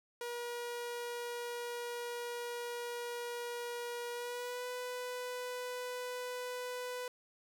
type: tone with pitch glide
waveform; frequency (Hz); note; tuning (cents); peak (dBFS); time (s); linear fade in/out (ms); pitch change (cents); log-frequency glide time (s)
sawtooth; 479.1 to 497.1; A#4 to B4; +47 to +11; -35; 0.21-7.08; 2; +64; 4.12-4.67
effects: none